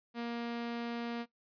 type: tone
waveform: sawtooth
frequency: 235.5 Hz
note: A#3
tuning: 18 cents sharp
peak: -32 dBFS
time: 0.14-1.26 s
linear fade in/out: 50 ms
effects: noise-tail reverb RT60 0.1 s tail -17 dB re dry + resampled to 11025 Hz